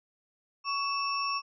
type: tone cluster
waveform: sine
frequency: 1119 / 2633 / 5480 Hz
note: C#6 / E7 / F8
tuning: +16 / -3 / -34 cents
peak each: -30 / -36 / -35 dBFS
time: 0.64-1.42 s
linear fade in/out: 50 ms
effects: none